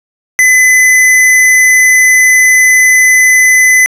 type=tone; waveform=square; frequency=2017 Hz; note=B6; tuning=36 cents sharp; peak=-4 dBFS; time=0.39-3.86 s; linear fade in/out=0 ms; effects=resampled to 32000 Hz + 7-bit